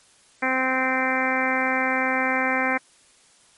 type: harmonic tone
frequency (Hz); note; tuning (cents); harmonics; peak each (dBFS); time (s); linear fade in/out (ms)
259.9; C4; -11; 1 / 2 / 3 / 4 / 5 / 6 / 7 / 8 / 9; -28 / -29 / -28 / -30 / -32 / -28 / -29 / -27 / -30; 0.42-2.78; 10
effects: white hiss -56 dBFS RMS until 3.57 s + MP3 48 kbps